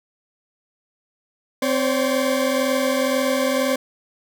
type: tone cluster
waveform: 40% pulse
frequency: 259.5 / 526 / 568 Hz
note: C4 / C5 / C#5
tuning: -14 / +9 / +42 cents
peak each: -22 dBFS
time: 1.62-3.76 s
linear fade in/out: 5 ms
effects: none